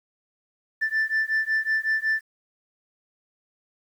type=beating tone pair; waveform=sine; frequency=1763 / 1768.4 Hz; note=A6 / A6; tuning=+3 / +8 cents; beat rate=5.4 Hz; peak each=-23 dBFS; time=0.81-2.21 s; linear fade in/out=20 ms; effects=tanh soft clip ceiling -18 dBFS + 9-bit